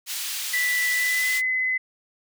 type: high-pass noise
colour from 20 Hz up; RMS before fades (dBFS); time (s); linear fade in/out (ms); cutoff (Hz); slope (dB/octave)
pink; -30; 0.06-1.42; 50; 2900; 12
type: tone with pitch glide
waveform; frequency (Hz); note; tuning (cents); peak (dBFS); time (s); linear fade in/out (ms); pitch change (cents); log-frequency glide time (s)
sine; 1975.5 to 2029; B6 to B6; 0 to +46; -21; 0.53-1.78; 10; +46; 0.92-1.4
effects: none